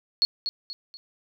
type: tone with echo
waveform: sine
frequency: 4344 Hz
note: C#8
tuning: 36 cents flat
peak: -17 dBFS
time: 0.22-0.25 s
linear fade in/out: 0 ms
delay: 240 ms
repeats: 3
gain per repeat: -8 dB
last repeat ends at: 0.97 s
effects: none